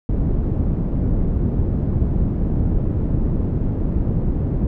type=low-pass noise; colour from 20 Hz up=pink; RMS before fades=-19 dBFS; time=0.09-4.67 s; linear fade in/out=2 ms; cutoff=250 Hz; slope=12 dB/octave; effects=none